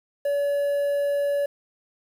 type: tone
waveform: triangle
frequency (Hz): 570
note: C#5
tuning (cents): +48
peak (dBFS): -19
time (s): 0.25-1.46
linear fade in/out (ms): 5
effects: 8-bit